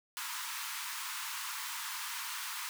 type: high-pass noise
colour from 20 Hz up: pink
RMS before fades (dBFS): -40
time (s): 0.17-2.69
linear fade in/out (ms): 0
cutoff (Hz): 900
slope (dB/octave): 96
effects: none